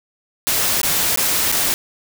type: noise with dropouts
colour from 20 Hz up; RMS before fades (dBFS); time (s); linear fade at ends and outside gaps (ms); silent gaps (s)
white; -18; 0.47-1.74; 0; 0.815-0.832 / 1.159-1.174 / 1.517-1.524
effects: none